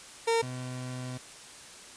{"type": "tone pair in turn", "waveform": "30% pulse", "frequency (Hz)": [458.3, 126.73], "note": ["A#4", "B2"], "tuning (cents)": [-29, 45], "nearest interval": "octave + minor seventh", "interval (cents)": 2226, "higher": "first", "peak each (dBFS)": [-21, -33], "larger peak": "first", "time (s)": [[0.27, 0.42], [0.42, 1.18]], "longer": "second", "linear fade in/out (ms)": 10, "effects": ["white hiss -48 dBFS RMS until 1.96 s", "resampled to 22050 Hz"]}